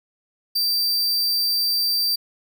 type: tone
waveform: 45% pulse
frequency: 4678 Hz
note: D8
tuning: 8 cents flat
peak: -18 dBFS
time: 0.55-2.16 s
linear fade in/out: 10 ms
effects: none